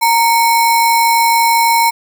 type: tone with sample-and-hold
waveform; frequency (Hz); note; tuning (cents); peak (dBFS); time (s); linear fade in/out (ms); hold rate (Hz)
sine; 926; A#5; -12; -8; 0.01-1.91; 20; 3150
effects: none